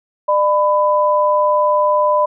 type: tone pair together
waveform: sine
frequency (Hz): 600.3 / 1000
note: D5 / B5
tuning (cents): +38 / +21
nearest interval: major sixth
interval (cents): 883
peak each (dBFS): -14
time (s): 0.28-2.26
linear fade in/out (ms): 10
effects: none